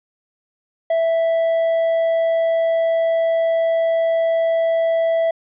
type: tone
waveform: triangle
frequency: 659.3 Hz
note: E5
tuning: in tune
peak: -13 dBFS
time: 0.9-5.31 s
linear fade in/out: 5 ms
effects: resampled to 8000 Hz